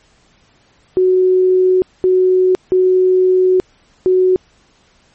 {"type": "tone bursts at uneven times", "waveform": "sine", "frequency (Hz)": 370, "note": "F#4", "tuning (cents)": 0, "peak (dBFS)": -8, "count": 4, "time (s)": [[0.97, 1.82], [2.04, 2.55], [2.72, 3.6], [4.06, 4.36]], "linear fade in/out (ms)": 0, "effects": ["pink hiss -53 dBFS RMS until 5.14 s", "MP3 32 kbps"]}